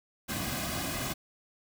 pink noise with comb filter, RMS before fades -34 dBFS, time 0.28-1.14 s, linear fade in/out 20 ms, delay 2.2 ms, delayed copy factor -0.75, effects none

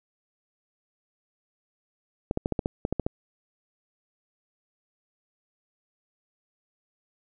clicks, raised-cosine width 2 ms, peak -12 dBFS, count 10, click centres 2.311 / 2.374 / 2.459 / 2.523 / 2.592 / 2.659 / 2.851 / 2.926 / 2.997 / 3.065 s, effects none

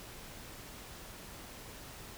silence, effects pink hiss -49 dBFS RMS until 2.17 s

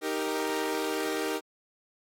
sawtooth chord, Eb major, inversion none, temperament equal, 311.1 / 392 / 466.2 Hz, Eb4 / G4 / Bb4, 0 / 0 / 0 cents, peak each -29 dBFS, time 0.01-1.41 s, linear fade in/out 50 ms, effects AAC 64 kbps

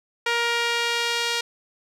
sawtooth tone with band-pass filter sweep, 470.5 Hz, A#4, 16 cents sharp, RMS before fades -24 dBFS, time 0.26-1.41 s, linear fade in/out 5 ms, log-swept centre 2200 to 3800 Hz, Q 1, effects none

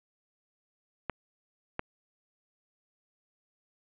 clicks, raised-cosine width 0.5 ms, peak -16 dBFS, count 2, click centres 1.097 / 1.794 s, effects resampled to 8000 Hz + 9-bit

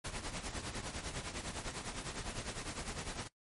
pink noise with tremolo, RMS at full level -39 dBFS, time 0.04-3.28 s, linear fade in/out 10 ms, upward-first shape triangle, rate 9.9 Hz, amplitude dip 75%, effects noise-tail reverb RT60 0.1 s tail -18 dB re dry + MP3 48 kbps

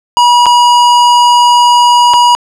square tone with dropouts, 966 Hz, B5, 39 cents flat, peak -4 dBFS, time 0.17-2.35 s, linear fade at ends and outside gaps 0 ms, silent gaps 0.458-0.465 / 2.136-2.14 s, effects low-pass 7000 Hz 12 dB/octave

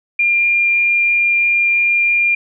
sine tone, 2399 Hz, D7, 36 cents sharp, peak -11 dBFS, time 0.19-2.35 s, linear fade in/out 5 ms, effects none

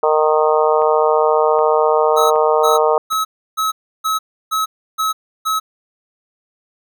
harmonic tone, 154.4 Hz, D#3, 13 cents flat, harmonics 3 / 4 / 5 / 6 / 7 / 8, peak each -15 / -17 / -20 / -20 / -22 / -22 dBFS, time 0.03-2.98 s, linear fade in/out 2 ms
click train, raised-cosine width 0.5 ms, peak -22 dBFS, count 4, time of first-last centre 0.82-3.128 s, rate 1.3 Hz
square tone bursts, 1287 Hz, E6, 42 cents flat, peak -16 dBFS, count 8, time 2.16-5.6 s, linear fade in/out 20 ms, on 150 ms, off 320 ms
effects none

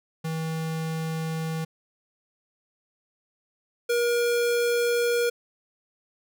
square tone pair in turn, 160.8 / 476.3 Hz, E3 / A#4, -43 / +37 cents, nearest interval octave + perfect fifth, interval 1880 cents, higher second, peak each -28 / -22 dBFS, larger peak second, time 0.24-1.65 / 3.89-5.3 s, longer neither, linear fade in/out 10 ms, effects none

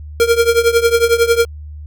square tone with tremolo, 466.2 Hz, A#4, in tune, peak -7 dBFS, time 0.2-1.45 s, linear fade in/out 0 ms, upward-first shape triangle, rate 11 Hz, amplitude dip 90%, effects added 75 Hz sine -28 dBFS peak until 1.86 s

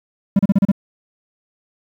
triangle tone bursts, 197.5 Hz, G3, 13 cents sharp, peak -7 dBFS, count 6, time 0.36-0.717 s, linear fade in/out 5 ms, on 32 ms, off 33 ms, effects 8-bit

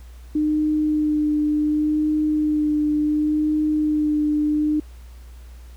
sine tone with vibrato, 302.7 Hz, D#4, 48 cents flat, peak -17 dBFS, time 0.35-4.8 s, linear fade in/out 5 ms, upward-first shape sine, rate 0.69 Hz, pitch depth 17 cents each way, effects added 60 Hz sine -38 dBFS peak until 5.76 s + pink hiss -54 dBFS RMS until 5.76 s

